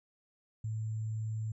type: tone with sample-and-hold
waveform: sine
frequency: 109.8 Hz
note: A2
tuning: 3 cents flat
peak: -33 dBFS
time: 0.64-1.52 s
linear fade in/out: 5 ms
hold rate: 7350 Hz
effects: resampled to 24000 Hz